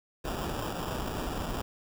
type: noise with sample-and-hold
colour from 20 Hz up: pink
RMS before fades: -34 dBFS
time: 0.24-1.62 s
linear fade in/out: 10 ms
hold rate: 2100 Hz
effects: none